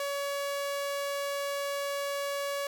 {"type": "tone", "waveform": "sawtooth", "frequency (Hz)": 564, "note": "C#5", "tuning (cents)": 30, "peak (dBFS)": -27, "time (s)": [0, 2.67], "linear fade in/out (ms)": 2, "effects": []}